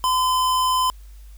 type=tone; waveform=square; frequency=1021 Hz; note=C6; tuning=43 cents flat; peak=-18 dBFS; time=0.04-0.9 s; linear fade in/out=0 ms; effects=added 50 Hz sine -39 dBFS peak until 1.37 s + white hiss -57 dBFS RMS until 1.37 s